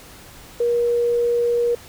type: tone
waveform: sine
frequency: 476 Hz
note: A#4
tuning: 36 cents sharp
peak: -16 dBFS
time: 0.6-1.75 s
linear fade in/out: 5 ms
effects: pink hiss -43 dBFS RMS until 1.88 s